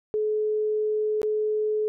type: tone with dropouts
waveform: sine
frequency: 427.7 Hz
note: A4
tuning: 49 cents flat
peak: -22 dBFS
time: 0.14-1.88 s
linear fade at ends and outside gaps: 0 ms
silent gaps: 1.217-1.231 s
effects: none